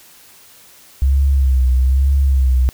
sine tone with vibrato, 66.2 Hz, C2, 21 cents sharp, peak -10 dBFS, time 1.02-2.69 s, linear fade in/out 0 ms, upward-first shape sine, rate 1.1 Hz, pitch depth 73 cents each way, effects white hiss -45 dBFS RMS until 2.73 s

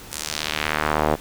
sawtooth tone with band-pass filter sweep, 76.3 Hz, D#2, 33 cents flat, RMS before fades -24 dBFS, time 0.11-1.16 s, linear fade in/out 20 ms, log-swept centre 9400 to 600 Hz, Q 1.2, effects pink hiss -41 dBFS RMS until 1.2 s

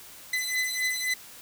sawtooth beating tone pair, 2013 / 2016.8 Hz, B6 / B6, +33 / +36 cents, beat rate 3.8 Hz, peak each -26 dBFS, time 0.33-1.14 s, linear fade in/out 5 ms, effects white hiss -47 dBFS RMS until 1.41 s

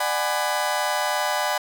30% pulse chord, G# half-diminished seventh, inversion second, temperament just, 598 / 747.5 / 830.6 / 996.7 Hz, D5 / F#5 / G#5 / B5, +31 / +17 / 0 / +16 cents, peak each -25 dBFS, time 0-1.58 s, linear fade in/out 5 ms, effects none

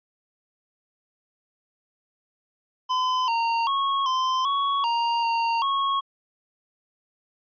square tone with pitch steps, 1018 / 922 / 1099 / 1036 / 1115 / 934 / 923 / 1099 Hz, C6 / A#5 / C#6 / C6 / C#6 / A#5 / A#5 / C#6, -48 / -19 / -15 / -17 / +10 / +3 / -17 / -15 cents, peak -22 dBFS, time 2.89-6.01 s, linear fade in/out 20 ms, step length 390 ms, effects resampled to 11025 Hz

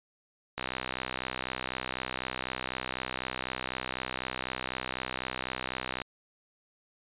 click train, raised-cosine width 0.3 ms, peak -16 dBFS, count 349, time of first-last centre 0.58-6.018 s, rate 64 Hz, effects resampled to 8000 Hz

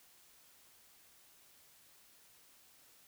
silence, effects white hiss -64 dBFS RMS until 3.07 s

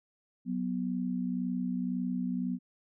sine tone pair together, 185 / 246.9 Hz, F#3 / B3, 0 / 0 cents, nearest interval perfect fourth, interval 500 cents, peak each -33 / -32 dBFS, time 0.45-2.59 s, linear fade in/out 50 ms, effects none

